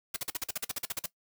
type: noise bursts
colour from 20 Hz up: white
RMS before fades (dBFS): -33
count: 14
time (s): 0.14-1.061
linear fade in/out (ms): 5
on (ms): 24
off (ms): 45
effects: noise-tail reverb RT60 0.1 s tail -18 dB re dry